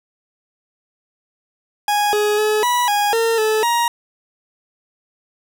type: tone with pitch steps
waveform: 40% pulse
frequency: 828 / 418.5 / 426.5 / 977 / 824 / 456.4 / 434.3 / 944 Hz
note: G#5 / G#4 / G#4 / B5 / G#5 / A#4 / A4 / A#5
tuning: -5 / +13 / +46 / -19 / -14 / -37 / -23 / +22 cents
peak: -14 dBFS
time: 1.88-3.88 s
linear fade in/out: 2 ms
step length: 250 ms
effects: none